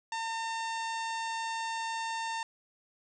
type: harmonic tone with a mistuned harmonic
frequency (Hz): 906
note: A#5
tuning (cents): -50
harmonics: 1 / 2 / 3 / 4 / 5 / 6 / 7 / 8 / 9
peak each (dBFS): -34 / -40 / -44 / -46 / -48 / -50 / -51 / -52 / -53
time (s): 0.12-2.43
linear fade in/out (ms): 2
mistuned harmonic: 7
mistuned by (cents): +16
effects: none